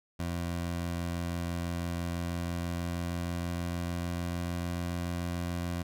20% pulse tone with pitch glide, 86 to 86.9 Hz, F2 to F2, -26 to -8 cents, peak -27 dBFS, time 0.19-5.83 s, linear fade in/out 10 ms, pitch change +18 cents, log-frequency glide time 1.98-4.7 s, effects none

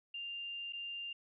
sine tone with dropouts, 2794 Hz, F7, in tune, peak -40 dBFS, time 0.14-1.13 s, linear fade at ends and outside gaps 5 ms, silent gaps 0.725-0.732 s, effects none

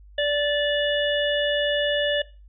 harmonic tone, 583 Hz, D5, 13 cents flat, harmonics 1 / 3 / 5 / 6, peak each -22 / -27 / -29 / -30 dBFS, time 0.18-2.22 s, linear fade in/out 5 ms, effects noise-tail reverb RT60 0.3 s tail -19 dB re dry + added 50 Hz sine -45 dBFS peak until 2.48 s

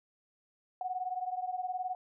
sine beating tone pair, 731 / 750 Hz, F#5 / F#5, -21 / +23 cents, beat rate 19 Hz, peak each -35 / -38 dBFS, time 0.81-1.95 s, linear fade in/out 2 ms, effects none

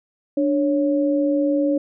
sine tone pair together, 293.7 / 553.7 Hz, D4 / C#5, 0 / -2 cents, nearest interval major seventh, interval 1098 cents, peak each -18 / -21 dBFS, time 0.37-1.78 s, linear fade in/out 5 ms, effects none

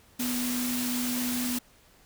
sine tone in noise, 246.9 Hz, B3, in tune, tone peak -29 dBFS, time 0.19-1.59 s, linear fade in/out 10 ms, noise white, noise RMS -33 dBFS, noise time 0.19-1.59 s, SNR +1 dB, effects pink hiss -59 dBFS RMS until 2.05 s

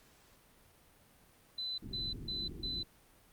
sine tone bursts, 4017 Hz, B7, 29 cents sharp, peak -36 dBFS, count 4, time 1.58-2.83 s, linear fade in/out 5 ms, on 200 ms, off 150 ms
pink low-pass noise, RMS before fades -45 dBFS, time 1.82-2.84 s, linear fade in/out 10 ms, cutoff 380 Hz, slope 48 dB/octave
effects pink hiss -64 dBFS RMS until 3.32 s + Opus 48 kbps

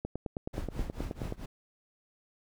click train, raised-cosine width 2 ms, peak -21 dBFS, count 13, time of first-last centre 0.05-1.324 s, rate 9.42 Hz
brown noise with tremolo, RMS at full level -34 dBFS, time 0.53-1.46 s, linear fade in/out 10 ms, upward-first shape triangle, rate 4.5 Hz, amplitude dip 95%
effects none

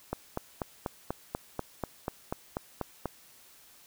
click train, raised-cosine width 1 ms, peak -17 dBFS, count 13, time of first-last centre 0.13-3.057 s, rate 4.1 Hz, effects white hiss -57 dBFS RMS until 3.86 s

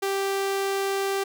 sawtooth tone, 392 Hz, G4, in tune, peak -20 dBFS, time 0.02-1.24 s, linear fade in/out 10 ms, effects none

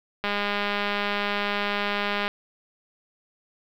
click train, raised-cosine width 0.3 ms, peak -10 dBFS, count 417, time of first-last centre 0.24-2.279 s, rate 204 Hz, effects low-pass 4000 Hz 12 dB/octave + 8-bit

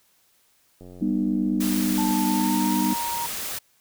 click train, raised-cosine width 2 ms, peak -31 dBFS, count 118, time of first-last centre 0.81-2.109 s, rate 90.1 Hz
sine chord, G augmented, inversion none, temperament just, 196 / 245 / 306.2 Hz, G3 / B3 / D#4, 0 / -14 / -28 cents, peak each -25 dBFS, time 1.01-2.94 s, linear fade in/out 10 ms
white noise, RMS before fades -31 dBFS, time 1.6-3.59 s, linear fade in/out 10 ms
sine tone with pitch glide, 880 to 937.7 Hz, A5 to A#5, 0 to +10 cents, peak -27 dBFS, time 1.98-3.26 s, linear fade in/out 0 ms, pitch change +110 cents, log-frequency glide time 2.25-2.72 s
effects white hiss -63 dBFS RMS until 3.8 s

